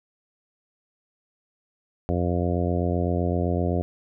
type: harmonic tone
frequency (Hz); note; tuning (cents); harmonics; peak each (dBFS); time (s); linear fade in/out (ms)
87.8; F2; +10; 1 / 2 / 3 / 4 / 5 / 6 / 7 / 8; -25 / -28 / -30 / -31 / -32 / -33 / -33 / -34; 2.09-3.82; 0
effects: none